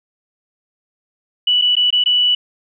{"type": "tone with dropouts", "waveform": "sine", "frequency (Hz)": 2957, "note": "F#7", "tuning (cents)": -2, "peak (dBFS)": -11, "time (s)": [1.47, 2.35], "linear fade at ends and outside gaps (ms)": 5, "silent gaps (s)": [[1.615, 1.62], [1.754, 1.766], [1.905, 1.926], [2.039, 2.059]], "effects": []}